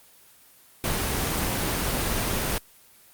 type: noise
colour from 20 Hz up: pink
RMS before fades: -26 dBFS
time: 0.84-2.58 s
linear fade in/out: 0 ms
effects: white hiss -54 dBFS RMS until 3.13 s + Opus 24 kbps